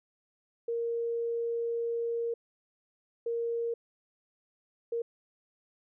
sine tone bursts at uneven times, 466.2 Hz, A#4, in tune, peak -29 dBFS, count 3, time 0.68-2.34 / 3.26-3.74 / 4.92-5.02 s, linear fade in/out 5 ms, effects none

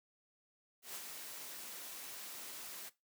white noise with ADSR envelope, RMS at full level -44 dBFS, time 0.82-2.9 s, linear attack 130 ms, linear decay 36 ms, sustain -4 dB, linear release 21 ms, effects noise-tail reverb RT60 0.2 s tail -17 dB re dry + high-pass 200 Hz 12 dB/octave

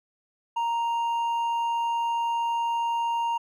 sine tone with hard clipping, 932.3 Hz, A#5, in tune, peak -25 dBFS, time 0.56-3.38 s, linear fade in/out 10 ms, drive 4 dB, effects none

